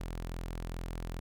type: tone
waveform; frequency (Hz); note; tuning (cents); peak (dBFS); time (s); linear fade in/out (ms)
sawtooth; 42.41; E1; +50; -33; 0-1.2; 10
effects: none